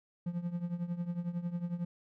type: tone with tremolo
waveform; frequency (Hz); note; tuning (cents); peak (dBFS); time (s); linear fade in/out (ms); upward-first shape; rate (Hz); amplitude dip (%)
triangle; 173.8; F3; -8; -28; 0.26-1.85; 5; triangle; 11; 85
effects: none